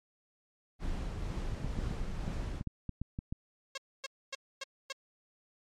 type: noise with tremolo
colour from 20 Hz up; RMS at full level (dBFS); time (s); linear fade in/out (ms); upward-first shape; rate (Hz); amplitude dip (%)
brown; -35; 0.79-2.63; 50; triangle; 2.1; 30
type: clicks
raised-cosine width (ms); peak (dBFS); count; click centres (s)
5; -24; 10; 1.646 / 1.789 / 1.912 / 2.279 / 2.611 / 2.673 / 2.893 / 3.016 / 3.189 / 3.325
type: tone bursts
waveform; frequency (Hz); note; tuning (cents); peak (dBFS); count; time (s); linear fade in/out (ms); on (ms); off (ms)
5% pulse; 542; C#5; -39; -25; 5; 3.75-4.925; 5; 27; 260
effects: low-pass 8000 Hz 12 dB/octave + MP3 64 kbps